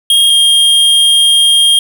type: tone pair in turn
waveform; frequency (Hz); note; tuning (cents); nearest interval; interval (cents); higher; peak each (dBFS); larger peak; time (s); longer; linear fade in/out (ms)
square; 3246 / 3225; G#7 / G7; -40 / +48; unison; 12; first; -6; neither; 0.1-0.3 / 0.3-1.79; second; 2
effects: none